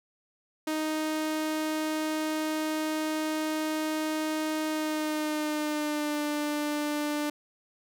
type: tone with pitch glide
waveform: sawtooth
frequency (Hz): 311.1 to 296.5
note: D#4 to D4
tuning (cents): 0 to +17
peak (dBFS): -24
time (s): 0.67-7.3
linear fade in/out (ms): 5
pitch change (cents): -83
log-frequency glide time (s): 4.68-6.22
effects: none